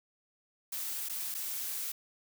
blue noise with dropouts, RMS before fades -37 dBFS, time 0.72-1.92 s, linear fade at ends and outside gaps 5 ms, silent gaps 1.088-1.095 / 1.344-1.348 s, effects none

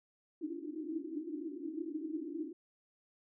pink band-pass noise, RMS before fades -41 dBFS, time 0.41-2.53 s, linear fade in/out 10 ms, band 290 to 340 Hz, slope 96 dB/octave, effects none

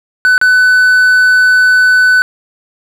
triangle tone with dropouts, 1500 Hz, F#6, 23 cents sharp, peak -3 dBFS, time 0.25-2.22 s, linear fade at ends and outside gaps 0 ms, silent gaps 0.379-0.414 s, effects none

